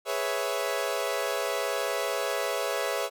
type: chord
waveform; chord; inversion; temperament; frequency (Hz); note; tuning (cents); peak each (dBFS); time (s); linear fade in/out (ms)
sawtooth; C# minor seventh; second; equal; 415.3 / 493.9 / 554.4 / 659.3; G#4 / B4 / C#5 / E5; 0 / 0 / 0 / 0; -30 / -30 / -28 / -29; 0.05-3.1; 50
effects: none